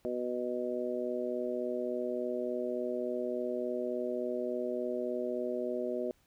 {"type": "harmonic tone", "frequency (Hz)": 123.47, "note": "B2", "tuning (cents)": 0, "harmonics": [2, 3, 4, 5], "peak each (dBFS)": [-39, -36, -38, -37], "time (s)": [0.05, 6.11], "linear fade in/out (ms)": 0, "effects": ["pink hiss -70 dBFS RMS until 6.26 s"]}